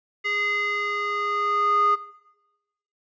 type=tone with band-pass filter sweep; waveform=square; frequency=411.5 Hz; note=G#4; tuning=16 cents flat; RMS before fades=-24 dBFS; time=0.24-1.96 s; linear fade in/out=20 ms; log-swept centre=2200 to 1200 Hz; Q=4.7; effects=noise-tail reverb RT60 1.0 s tail -18 dB re dry + resampled to 16000 Hz